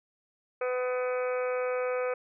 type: harmonic tone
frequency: 251.2 Hz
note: B3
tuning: 30 cents sharp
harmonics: 2 / 3 / 4 / 5 / 6 / 7 / 8 / 9 / 10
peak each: -28 / -42 / -45 / -38 / -42 / -50 / -50 / -43 / -46 dBFS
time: 0.61-2.14 s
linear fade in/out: 5 ms
effects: none